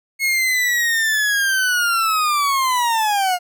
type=linear sweep; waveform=40% pulse; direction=down; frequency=2182 to 703 Hz; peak=-15 dBFS; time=0.19-3.39 s; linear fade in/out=50 ms; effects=none